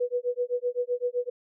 sine tone with tremolo, 490.5 Hz, B4, 12 cents flat, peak -22 dBFS, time 0-1.3 s, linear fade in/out 10 ms, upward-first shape sine, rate 7.8 Hz, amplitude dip 100%, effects none

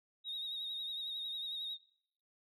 sine tone with vibrato, 3756 Hz, A#7, 12 cents sharp, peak -37 dBFS, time 0.24-1.78 s, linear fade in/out 50 ms, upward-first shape triangle, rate 11 Hz, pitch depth 53 cents each way, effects noise-tail reverb RT60 0.7 s tail -23 dB re dry + tanh soft clip ceiling -35 dBFS

